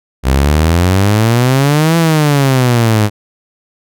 sawtooth exponential two-way sweep, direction up then down, 63.3 to 168.5 to 102.6 Hz, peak -4 dBFS, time 0.23-3.1 s, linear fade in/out 50 ms, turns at 1.97 s, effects none

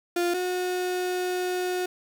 35% pulse tone pair in turn, 349.2 / 363.3 Hz, F4 / F#4, 0 / -32 cents, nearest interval minor second, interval 68 cents, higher second, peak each -21 / -24 dBFS, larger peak first, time 0.16-0.34 / 0.34-1.86 s, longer second, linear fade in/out 5 ms, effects 10-bit

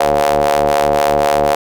sawtooth ring-modulated tone, 73.42 Hz, D2, in tune, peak -4 dBFS, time 0-1.55 s, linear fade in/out 5 ms, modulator 626 Hz, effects none

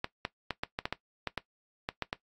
clicks, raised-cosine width 0.3 ms, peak -15 dBFS, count 12, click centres 0.044 / 0.251 / 0.507 / 0.635 / 0.789 / 0.855 / 0.926 / 1.273 / 1.377 / 1.889 / 2.023 / 2.129 s, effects noise-tail reverb RT60 0.1 s tail -17 dB re dry + AAC 64 kbps

